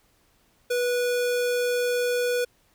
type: tone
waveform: square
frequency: 489.3 Hz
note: B4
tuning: 16 cents flat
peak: -23 dBFS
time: 0.7-2.45 s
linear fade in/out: 10 ms
effects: pink hiss -64 dBFS RMS until 2.74 s